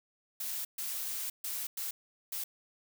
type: noise bursts at uneven times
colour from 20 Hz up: blue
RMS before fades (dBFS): -37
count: 5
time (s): 0.4-0.65 / 0.78-1.3 / 1.44-1.67 / 1.77-1.91 / 2.32-2.44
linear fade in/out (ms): 5
effects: none